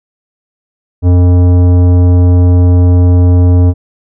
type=tone with tanh clipping; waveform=sine; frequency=89 Hz; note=F2; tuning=33 cents sharp; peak=-5 dBFS; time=1.02-3.74 s; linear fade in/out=50 ms; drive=14 dB; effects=none